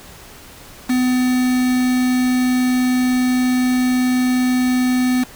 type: tone with quantisation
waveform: triangle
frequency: 252.2 Hz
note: B3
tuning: 36 cents sharp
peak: -12 dBFS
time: 0.89-5.24 s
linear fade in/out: 10 ms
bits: 4
effects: pink hiss -40 dBFS RMS until 5.35 s